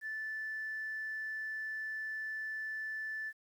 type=tone; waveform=sine; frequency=1753 Hz; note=A6; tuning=7 cents flat; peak=-36 dBFS; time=0.01-3.33 s; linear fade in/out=50 ms; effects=tanh soft clip ceiling -32 dBFS + 11-bit

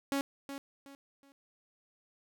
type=tone with echo; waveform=sawtooth; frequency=277.2 Hz; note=C#4; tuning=in tune; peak=-26 dBFS; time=0.12-0.21 s; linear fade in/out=0 ms; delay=370 ms; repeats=3; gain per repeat=-10 dB; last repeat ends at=1.32 s; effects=none

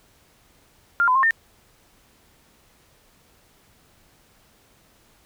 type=tone with pitch steps; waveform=sine; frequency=1397 / 1012 / 1067 / 1813 Hz; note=F6 / B5 / C6 / A#6; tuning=0 / +42 / +34 / -49 cents; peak=-15 dBFS; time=1-1.308 s; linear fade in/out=0 ms; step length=77 ms; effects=pink hiss -58 dBFS RMS until 5.25 s

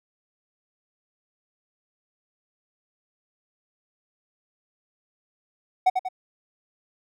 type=tone with echo; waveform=triangle; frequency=745 Hz; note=F#5; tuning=12 cents sharp; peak=-12 dBFS; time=5.86-5.9 s; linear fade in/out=10 ms; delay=94 ms; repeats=2; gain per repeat=-6 dB; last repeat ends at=6.088 s; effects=none

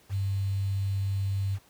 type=tone with quantisation; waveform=sine; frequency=98 Hz; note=G2; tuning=in tune; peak=-25 dBFS; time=0.09-1.59 s; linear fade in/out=50 ms; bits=8; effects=pink hiss -60 dBFS RMS until 1.69 s + high-pass 60 Hz 12 dB/octave

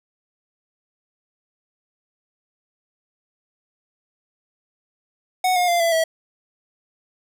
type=tone with pitch steps; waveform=square; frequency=739 / 715.5 / 692.7 / 670.7 / 649.3 Hz; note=F#5 / F5 / F5 / E5 / E5; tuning=-2 / +42 / -14 / +30 / -26 cents; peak=-17 dBFS; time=5.44-6.04 s; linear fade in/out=5 ms; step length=120 ms; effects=none

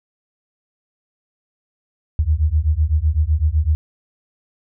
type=beating tone pair; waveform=sine; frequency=73.42 / 81.32 Hz; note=D2 / E2; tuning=0 / -23 cents; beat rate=7.9 Hz; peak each=-17 dBFS; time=2.19-3.75 s; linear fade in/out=0 ms; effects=none

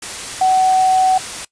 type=tone in noise; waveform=sine; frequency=751 Hz; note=F#5; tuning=26 cents sharp; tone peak=-10 dBFS; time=0.41-1.18 s; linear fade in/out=5 ms; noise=white; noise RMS=-27 dBFS; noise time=0.02-1.45 s; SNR=+14 dB; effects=noise-tail reverb RT60 0.1 s tail -20 dB re dry + resampled to 22050 Hz

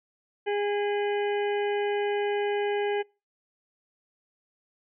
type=harmonic tone with a mistuned harmonic; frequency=410 Hz; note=G#4; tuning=22 cents flat; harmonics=1 / 2 / 4 / 5 / 6 / 7; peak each=-26 / -32 / -38 / -40 / -42 / -43 dBFS; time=0.46-3.03 s; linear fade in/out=20 ms; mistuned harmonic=7; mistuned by=+69 cents; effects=noise-tail reverb RT60 0.3 s tail -26 dB re dry

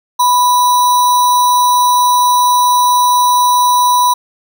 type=tone with sample-and-hold; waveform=sine; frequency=987.8 Hz; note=B5; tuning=in tune; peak=-7 dBFS; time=0.19-4.14 s; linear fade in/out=10 ms; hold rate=4900 Hz; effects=none

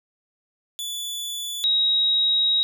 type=tone pair in turn; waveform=sawtooth / sine; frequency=3458 / 3807 Hz; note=A7 / A#7; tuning=-31 / +36 cents; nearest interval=major second; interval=167 cents; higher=second; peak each=-25 / -17 dBFS; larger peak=second; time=0.79-1.64 / 1.64-2.63 s; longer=second; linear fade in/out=0 ms; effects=none

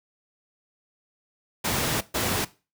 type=noise bursts at uneven times; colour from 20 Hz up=pink; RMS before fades=-25 dBFS; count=2; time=1.64-2.01 / 2.14-2.45 s; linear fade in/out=10 ms; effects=noise-tail reverb RT60 0.3 s tail -18 dB re dry + high-pass 80 Hz 12 dB/octave

